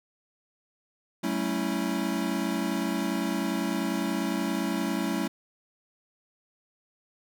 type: chord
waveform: square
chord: F# minor seventh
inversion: none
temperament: equal with one note detuned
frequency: 189.87 / 220 / 277.2 / 329.6 Hz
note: F#3 / A3 / C#4 / E4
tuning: +45 / 0 / 0 / 0 cents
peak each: -33 dBFS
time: 1.23-5.28 s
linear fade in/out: 10 ms
effects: none